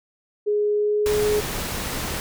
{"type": "tone with pitch glide", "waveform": "sine", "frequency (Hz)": [416.7, 420.8], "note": ["G#4", "G#4"], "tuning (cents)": [6, 23], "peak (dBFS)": -18, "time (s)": [0.46, 1.41], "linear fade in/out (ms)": 20, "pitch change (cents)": 17, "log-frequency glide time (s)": [0.74, 1.15]}
{"type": "noise", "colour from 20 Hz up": "pink", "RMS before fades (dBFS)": -28, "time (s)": [1.06, 2.2], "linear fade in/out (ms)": 0}
{"effects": []}